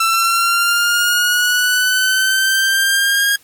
sawtooth linear sweep, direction up, 1333 to 1633 Hz, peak -9 dBFS, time 0-3.36 s, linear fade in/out 5 ms, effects white hiss -50 dBFS RMS until 3.43 s + AAC 64 kbps

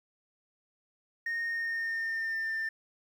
sine tone with pitch glide, 1849 to 1791.2 Hz, A#6 to A6, -15 to +30 cents, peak -28 dBFS, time 1.26-2.69 s, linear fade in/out 5 ms, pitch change -55 cents, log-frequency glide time 1.45-2.54 s, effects tanh soft clip ceiling -29 dBFS + 10-bit

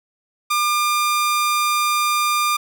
sawtooth tone, 1200 Hz, D6, 37 cents sharp, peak -13 dBFS, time 0.5-2.57 s, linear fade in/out 10 ms, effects none

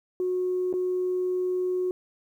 sine tone with dropouts, 365.3 Hz, F#4, 22 cents flat, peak -23 dBFS, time 0.2-1.91 s, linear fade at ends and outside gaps 1 ms, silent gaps 0.728-0.738 s, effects tanh soft clip ceiling -19 dBFS + 10-bit

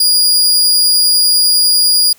sawtooth tone, 4862 Hz, D#8, 41 cents flat, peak -5 dBFS, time 0-2.13 s, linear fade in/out 5 ms, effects white hiss -47 dBFS RMS until 2.18 s

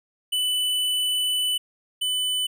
square tone pair in turn, 2989 / 3000 Hz, F#7 / F#7, +17 / +23 cents, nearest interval unison, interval 6 cents, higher second, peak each -22 / -23 dBFS, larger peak first, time 0.32-1.58 / 2.01-2.47 s, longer first, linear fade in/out 10 ms, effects none

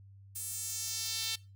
sawtooth tone with high-pass filter sweep, 447.2 Hz, A4, 28 cents sharp, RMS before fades -37 dBFS, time 0.35-1.36 s, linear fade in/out 10 ms, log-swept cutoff 9700 to 3700 Hz, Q 1.9, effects noise-tail reverb RT60 0.3 s tail -22 dB re dry + added 98 Hz sine -52 dBFS peak until 1.55 s

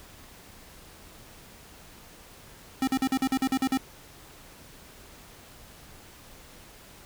square tone bursts, 264.1 Hz, C4, 16 cents sharp, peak -23 dBFS, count 10, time 2.82-3.774 s, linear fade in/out 2 ms, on 54 ms, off 46 ms, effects pink hiss -50 dBFS RMS until 7.05 s

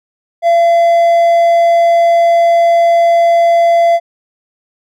triangle tone, 680 Hz, F5, 46 cents flat, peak -4 dBFS, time 0.42-4 s, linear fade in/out 50 ms, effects none

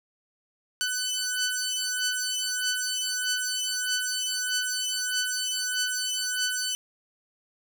10% pulse beating tone pair, 1500 / 1501.6 Hz, F#6 / F#6, +23 / +25 cents, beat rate 1.6 Hz, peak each -21 / -21 dBFS, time 0.81-6.75 s, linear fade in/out 0 ms, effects none

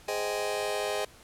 sawtooth chord, Ab major seventh, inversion none, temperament just, 415.3 / 519.1 / 623 / 778.7 Hz, Ab4 / C5 / Eb5 / G5, 0 / -14 / +2 / -12 cents, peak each -29 / -31 / -29 / -33 dBFS, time 0.08-1.05 s, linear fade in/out 5 ms, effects pink hiss -54 dBFS RMS until 1.23 s + low-pass 12000 Hz 12 dB/octave

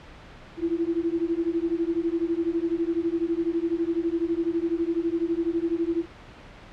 sine beating tone pair, 329.6 / 341.6 Hz, E4 / F4, 0 / -38 cents, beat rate 12 Hz, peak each -26 dBFS, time 0.57-6.06 s, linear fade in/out 50 ms, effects pink hiss -46 dBFS RMS until 6.72 s + low-pass 3000 Hz 12 dB/octave

